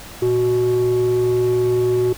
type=tone pair together; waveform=sine; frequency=116.4 / 369.5 Hz; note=A#2 / F#4; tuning=-2 / -2 cents; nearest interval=octave + minor sixth; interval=2000 cents; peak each=-21 / -13 dBFS; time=0.22-2.13 s; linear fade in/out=5 ms; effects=tanh soft clip ceiling -12 dBFS + pink hiss -37 dBFS RMS until 2.17 s